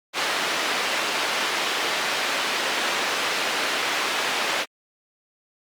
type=band-pass noise; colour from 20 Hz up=white; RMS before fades=-25 dBFS; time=0.13-4.66 s; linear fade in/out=50 ms; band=340 to 3100 Hz; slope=12 dB/octave; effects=Opus 48 kbps